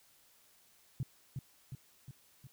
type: tone with echo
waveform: sine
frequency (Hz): 130.81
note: C3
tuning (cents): 0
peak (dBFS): -32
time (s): 1-1.03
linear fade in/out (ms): 2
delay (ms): 360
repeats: 4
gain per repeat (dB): -4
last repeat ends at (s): 2.47
effects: white hiss -66 dBFS RMS until 2.52 s